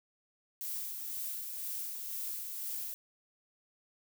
violet noise with tremolo, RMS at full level -38 dBFS, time 0.61-2.94 s, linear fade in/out 0 ms, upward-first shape sine, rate 2 Hz, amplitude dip 35%, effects none

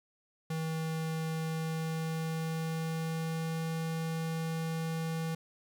square tone with pitch glide, 160.5 to 162.46 Hz, E3 to E3, -46 to -25 cents, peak -33 dBFS, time 0.5-5.35 s, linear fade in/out 5 ms, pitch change +21 cents, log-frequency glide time 1.35-3.69 s, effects 11-bit

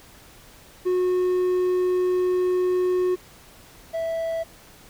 triangle tone pair in turn, 364.2 / 657.4 Hz, F#4 / E5, -27 / -5 cents, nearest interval minor seventh, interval 1022 cents, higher second, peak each -17 / -22 dBFS, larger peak first, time 0.85-3.16 / 3.93-4.44 s, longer first, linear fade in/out 20 ms, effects pink hiss -49 dBFS RMS until 4.89 s

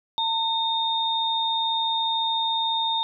sine tone pair together, 905 / 3667 Hz, A5 / A#7, +48 / -29 cents, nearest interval 2 octaves, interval 2423 cents, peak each -25 / -24 dBFS, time 0.18-3.03 s, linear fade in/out 0 ms, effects none

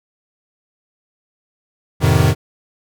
square chord, F minor seventh, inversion none, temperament equal with one note detuned, 87.31 / 106.56 / 130.81 / 155.56 Hz, F2 / Ab2 / C3 / Eb3, 0 / +45 / 0 / 0 cents, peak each -17 dBFS, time 2-2.35 s, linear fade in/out 50 ms, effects none

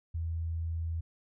sine tone, 82.41 Hz, E2, in tune, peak -31 dBFS, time 0.14-1.01 s, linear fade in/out 10 ms, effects none

